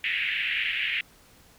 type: band-pass noise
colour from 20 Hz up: white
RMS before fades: -28 dBFS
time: 0.04-1.01 s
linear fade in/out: 2 ms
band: 1800 to 2900 Hz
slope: 48 dB/octave
effects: pink hiss -56 dBFS RMS until 1.58 s